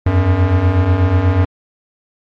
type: beating tone pair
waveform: square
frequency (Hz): 85.8 / 94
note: F2 / F#2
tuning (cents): -30 / +28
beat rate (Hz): 8.2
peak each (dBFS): -17 / -12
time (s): 0.06-1.45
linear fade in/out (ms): 5
effects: low-pass 2000 Hz 12 dB/octave + MP3 64 kbps